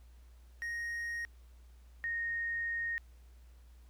triangle / sine tone pair in turn, 1869 / 1856.1 Hz, A#6 / A#6, +4 / -8 cents, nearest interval unison, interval 12 cents, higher first, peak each -34 / -33 dBFS, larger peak second, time 0.62-1.25 / 2.04-2.98 s, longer second, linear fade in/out 0 ms, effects added 60 Hz sine -54 dBFS peak until 3.89 s + pink hiss -70 dBFS RMS until 3.89 s

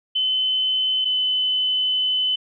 sine tone pair in turn, 3043 / 3024 Hz, F#7 / F#7, +48 / +37 cents, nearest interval unison, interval 11 cents, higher first, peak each -18 dBFS, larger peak neither, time 0.15-1.05 / 1.05-2.36 s, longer second, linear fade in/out 10 ms, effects none

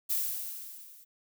violet noise with level ramp, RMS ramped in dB -28 to -55 dBFS, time 0.09-1.05 s, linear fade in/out 20 ms, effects none

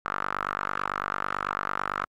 sawtooth tone with band-pass filter, 49 Hz, G1, in tune, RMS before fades -31 dBFS, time 0.05-2.05 s, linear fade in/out 0 ms, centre 1300 Hz, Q 5.3, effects AAC 48 kbps

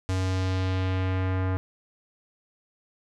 square tone with low-pass filter sweep, 93.5 Hz, F#2, 19 cents sharp, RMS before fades -26 dBFS, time 0.09-1.57 s, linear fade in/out 0 ms, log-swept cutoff 7700 to 1500 Hz, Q 1.2, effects none

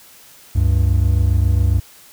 triangle tone pair together, 69.4 / 96.68 Hz, C#2 / G2, +3 / -23 cents, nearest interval tritone, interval 574 cents, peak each -13 dBFS, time 0.55-1.8 s, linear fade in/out 10 ms, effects white hiss -45 dBFS RMS until 2.12 s

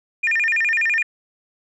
sine tone with vibrato, 2096 Hz, C7, 2 cents sharp, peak -15 dBFS, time 0.23-1.03 s, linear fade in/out 10 ms, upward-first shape square, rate 12 Hz, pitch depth 250 cents each way, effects tanh soft clip ceiling -13 dBFS

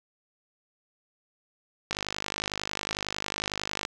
click train, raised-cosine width 0.2 ms, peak -12 dBFS, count 100, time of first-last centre 1.91-3.851 s, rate 51 Hz, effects none

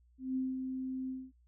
sine tone with ADSR envelope, 260.3 Hz, C4, 9 cents flat, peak -30 dBFS, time 0.18-1.32 s, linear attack 180 ms, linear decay 200 ms, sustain -5 dB, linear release 230 ms, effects noise-tail reverb RT60 0.1 s tail -20 dB re dry + added 60 Hz sine -63 dBFS peak until 1.47 s

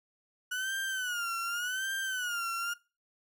35% pulse tone with vibrato, 1468 Hz, F#6, 14 cents flat, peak -30 dBFS, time 0.51-2.74 s, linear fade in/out 10 ms, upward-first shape sine, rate 0.87 Hz, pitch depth 130 cents each way, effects noise-tail reverb RT60 0.3 s tail -21 dB re dry

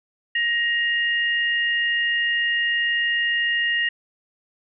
sine tone pair together, 1880.3 / 2827 Hz, A#6 / F7, +14 / +20 cents, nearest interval perfect fifth, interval 706 cents, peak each -20 / -25 dBFS, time 0.35-3.89 s, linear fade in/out 5 ms, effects none

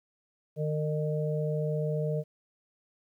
harmonic tone, 152.4 Hz, D#3, 36 cents flat, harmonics 1 / 3 / 4, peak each -29 / -33 / -35 dBFS, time 0.56-2.24 s, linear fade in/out 50 ms, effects 11-bit

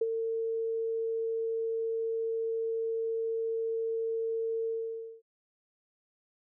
sine tone with ADSR envelope, 452.4 Hz, A4, 48 cents sharp, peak -23 dBFS, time 0.01-5.22 s, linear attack 6 ms, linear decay 33 ms, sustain -6 dB, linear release 550 ms, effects none

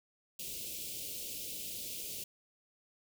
white band-stop noise, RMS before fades -42 dBFS, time 0.39-2.24 s, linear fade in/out 5 ms, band 590 to 2500 Hz, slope 48 dB/octave, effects none

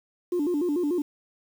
sine tone with vibrato, 321.8 Hz, E4, 42 cents flat, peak -21 dBFS, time 0.32-1.02 s, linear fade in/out 5 ms, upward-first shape square, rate 6.8 Hz, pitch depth 170 cents each way, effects tanh soft clip ceiling -20 dBFS + 8-bit

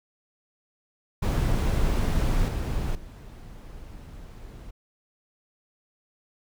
brown noise with level steps, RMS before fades -23 / -28 / -42 dBFS, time 1.22-4.71 s, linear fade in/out 10 ms, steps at 2.48 / 2.95 s, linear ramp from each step 2 ms, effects none

